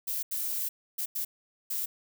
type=noise bursts at uneven times; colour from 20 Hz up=violet; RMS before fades=-32 dBFS; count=5; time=0.07-0.23 / 0.31-0.69 / 0.98-1.06 / 1.15-1.25 / 1.7-1.86 s; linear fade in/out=10 ms; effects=none